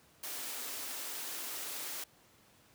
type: high-pass noise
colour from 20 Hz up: white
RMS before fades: -41 dBFS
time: 0.23-2.04 s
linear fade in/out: 5 ms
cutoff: 240 Hz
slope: 96 dB/octave
effects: pink hiss -64 dBFS RMS until 2.74 s + high-pass 80 Hz 12 dB/octave